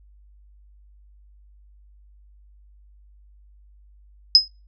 sine tone with exponential decay, 5080 Hz, D#8, 35 cents sharp, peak -4 dBFS, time 4.35-4.48 s, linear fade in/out 1 ms, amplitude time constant 28 ms, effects noise-tail reverb RT60 0.3 s tail -26 dB re dry + added 50 Hz sine -49 dBFS peak until 4.67 s

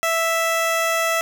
15% pulse tone, 659.3 Hz, E5, in tune, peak -12 dBFS, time 0.03-1.21 s, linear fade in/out 0 ms, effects none

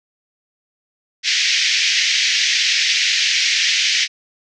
pink band-pass noise, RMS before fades -17 dBFS, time 1.23-4.08 s, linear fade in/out 50 ms, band 1900 to 6200 Hz, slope 48 dB/octave, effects none

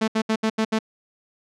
sawtooth tone bursts at uneven times, 220 Hz, A3, in tune, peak -15 dBFS, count 6, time 0.01-0.08 / 0.15-0.22 / 0.29-0.36 / 0.43-0.5 / 0.58-0.65 / 0.72-0.79 s, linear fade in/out 10 ms, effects low-pass 6000 Hz 12 dB/octave

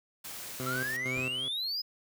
white noise, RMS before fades -42 dBFS, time 0.24-0.97 s, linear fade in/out 10 ms
15% pulse tone with tremolo, 128.7 Hz, C3, 28 cents flat, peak -28 dBFS, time 0.6-1.48 s, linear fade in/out 0 ms, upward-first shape square, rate 2.2 Hz, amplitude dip 65%
triangle exponential sweep, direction up, 1318.5 to 5100 Hz, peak -30 dBFS, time 0.66-1.82 s, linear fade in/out 10 ms
brown noise with exponential decay, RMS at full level -37 dBFS, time 1.16-1.36 s, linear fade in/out 1 ms, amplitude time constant 42 ms
effects high-pass 60 Hz 12 dB/octave

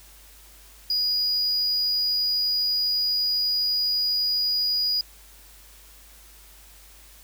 triangle tone, 4904 Hz, D#8, 26 cents flat, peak -20 dBFS, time 0.9-5.01 s, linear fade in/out 2 ms, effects added 50 Hz sine -51 dBFS peak until 7.23 s + white hiss -51 dBFS RMS until 7.23 s

